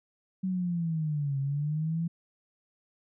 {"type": "linear two-way sweep", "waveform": "sine", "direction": "down then up", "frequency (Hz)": [189.8, 135.8, 169.4], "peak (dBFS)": -27, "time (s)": [0.43, 2.08], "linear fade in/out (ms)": 10, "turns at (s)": 1.39, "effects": []}